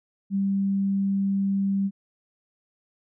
sine tone, 196.4 Hz, G3, 4 cents sharp, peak -21 dBFS, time 0.3-1.91 s, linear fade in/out 50 ms, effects none

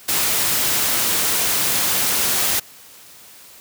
white noise, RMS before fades -19 dBFS, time 0.08-2.6 s, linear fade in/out 10 ms, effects white hiss -44 dBFS RMS until 3.6 s + high-pass 60 Hz 12 dB/octave

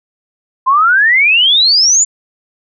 sine exponential sweep, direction up, 1020 to 7230 Hz, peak -6 dBFS, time 0.66-2.05 s, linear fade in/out 20 ms, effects none

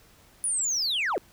sine linear sweep, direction down, 9930 to 297.8 Hz, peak -22 dBFS, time 0.44-1.18 s, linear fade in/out 0 ms, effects tanh soft clip ceiling -23 dBFS + pink hiss -57 dBFS RMS until 1.32 s

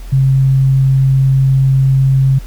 sine tone, 133.9 Hz, C3, 40 cents sharp, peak -7 dBFS, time 0.12-2.39 s, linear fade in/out 10 ms, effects added 42 Hz sine -25 dBFS peak until 2.46 s + pink hiss -41 dBFS RMS until 2.46 s

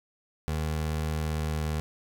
25% pulse tone with pitch glide, 77.78 to 77.2 Hz, D#2 to D#2, 0 to -13 cents, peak -24 dBFS, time 0.48-1.8 s, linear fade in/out 0 ms, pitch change -13 cents, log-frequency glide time 1.25-1.56 s, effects none

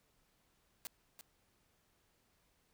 white noise with echo, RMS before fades -44 dBFS, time 0.85-0.87 s, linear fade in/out 0 ms, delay 340 ms, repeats 1, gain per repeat -9 dB, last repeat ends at 1.21 s, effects pink hiss -75 dBFS RMS until 2.73 s

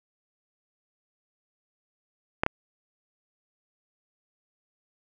clicks, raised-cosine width 0.5 ms, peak -7 dBFS, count 2, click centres 2.435 / 2.464 s, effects none

